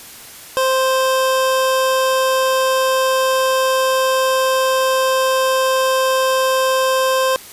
25% pulse tone, 523.3 Hz, C5, in tune, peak -10 dBFS, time 0.57-7.36 s, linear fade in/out 0 ms, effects white hiss -37 dBFS RMS until 7.52 s + resampled to 32000 Hz

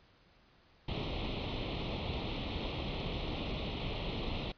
pink noise with comb filter, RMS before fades -37 dBFS, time 0.88-4.52 s, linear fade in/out 5 ms, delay 0.31 ms, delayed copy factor +0.85, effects pink hiss -65 dBFS RMS until 4.57 s + resampled to 11025 Hz

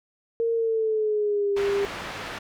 sine tone with pitch glide, 460 to 400.5 Hz, A#4 to G4, -23 to +37 cents, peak -21 dBFS, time 0.4-1.85 s, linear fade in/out 0 ms, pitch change -240 cents, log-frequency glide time 0.54-1.54 s
white low-pass noise, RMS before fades -35 dBFS, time 1.56-2.39 s, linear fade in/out 10 ms, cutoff 2200 Hz, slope 12 dB/octave
effects none

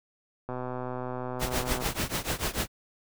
click train, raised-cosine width 1 ms, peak -21 dBFS, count 169, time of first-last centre 0.49-1.823 s, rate 126 Hz
pink noise with tremolo, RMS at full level -27 dBFS, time 1.39-2.68 s, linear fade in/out 50 ms, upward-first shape triangle, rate 6.8 Hz, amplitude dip 95%
effects none

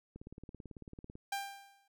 click train, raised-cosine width 3 ms, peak -35 dBFS, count 19, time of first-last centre 0.16-1.154 s, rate 18.1 Hz
sawtooth tone with exponential decay, 794 Hz, G5, 22 cents sharp, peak -29 dBFS, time 1.32-1.88 s, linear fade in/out 5 ms, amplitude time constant 120 ms
effects none

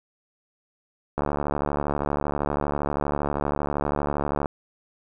click train, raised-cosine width 1 ms, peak -11 dBFS, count 239, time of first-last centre 1.18-4.458 s, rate 72.6 Hz, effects none

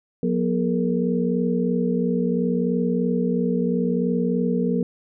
sine tone cluster, 180.4 / 241.1 / 422.8 / 465.8 Hz, F#3 / B3 / G#4 / A#4, -44 / -41 / +31 / -1 cents, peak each -23 / -23 / -29 / -26 dBFS, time 0.23-4.83 s, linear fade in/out 2 ms, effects none

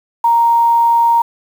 sine tone with quantisation, 932.3 Hz, A#5, in tune, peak -8 dBFS, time 0.24-1.22 s, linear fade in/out 5 ms, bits 6, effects none

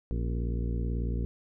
harmonic tone with a mistuned harmonic, 58.27 Hz, A#1, in tune, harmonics 1 / 2 / 3 / 4 / 5 / 6 / 7 / 8, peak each -29 / -35 / -39 / -41 / -43 / -45 / -46 / -47 dBFS, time 0.11-1.25 s, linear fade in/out 0 ms, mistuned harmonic 5, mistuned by -100 cents, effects none

